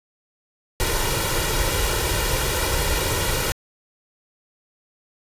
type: noise with comb filter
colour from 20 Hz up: pink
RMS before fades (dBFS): -22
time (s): 0.8-3.52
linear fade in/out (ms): 0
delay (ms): 2.1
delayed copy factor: +0.65
effects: resampled to 32000 Hz